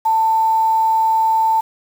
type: tone with quantisation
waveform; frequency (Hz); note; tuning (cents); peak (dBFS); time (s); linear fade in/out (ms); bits
sine; 890; A5; +20; -12; 0.05-1.61; 10; 6
effects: none